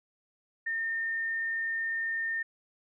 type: tone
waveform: sine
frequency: 1818 Hz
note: A#6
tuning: 44 cents flat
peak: -29 dBFS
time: 0.66-2.43 s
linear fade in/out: 10 ms
effects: none